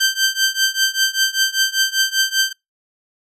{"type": "tone with tremolo", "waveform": "15% pulse", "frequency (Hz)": 1561, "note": "G6", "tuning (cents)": -8, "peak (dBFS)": -5, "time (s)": [0, 2.53], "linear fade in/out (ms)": 10, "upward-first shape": "triangle", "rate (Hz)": 5.1, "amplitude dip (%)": 95, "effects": ["noise-tail reverb RT60 0.2 s tail -26 dB re dry", "resampled to 32000 Hz"]}